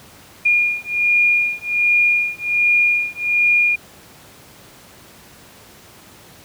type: beating tone pair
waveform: sine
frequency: 2424 / 2425.3 Hz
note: D#7 / D#7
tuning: -46 / -45 cents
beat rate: 1.3 Hz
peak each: -17 dBFS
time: 0.45-3.76 s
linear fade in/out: 10 ms
effects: pink hiss -44 dBFS RMS until 6.44 s + high-pass 80 Hz 12 dB/octave